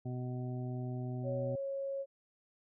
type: harmonic tone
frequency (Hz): 125.3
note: B2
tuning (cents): +25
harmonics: 1 / 2 / 3 / 5 / 6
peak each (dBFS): -37 / -43 / -47 / -51 / -53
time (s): 0.05-1.56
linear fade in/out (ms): 10
type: tone with pitch glide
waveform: sine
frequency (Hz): 554.4 to 548.3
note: C#5 to C#5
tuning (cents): 0 to -19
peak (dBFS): -35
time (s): 1.23-2.06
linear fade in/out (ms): 50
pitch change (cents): -19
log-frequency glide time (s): 1.33-1.67
effects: none